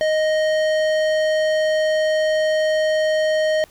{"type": "tone with tanh clipping", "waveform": "sine", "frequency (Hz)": 622.3, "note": "D#5", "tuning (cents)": 0, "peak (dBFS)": -18, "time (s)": [0.01, 3.64], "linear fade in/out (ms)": 0, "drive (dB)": 16, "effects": ["pink hiss -51 dBFS RMS until 3.7 s"]}